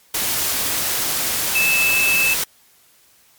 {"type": "tone in noise", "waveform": "sine", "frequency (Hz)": 2622, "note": "E7", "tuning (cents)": -10, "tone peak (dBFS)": -15, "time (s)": [1.55, 2.34], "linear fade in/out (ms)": 5, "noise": "white", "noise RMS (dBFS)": -21, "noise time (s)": [0.14, 2.44], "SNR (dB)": 3, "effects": ["white hiss -54 dBFS RMS until 3.38 s", "MP3 96 kbps"]}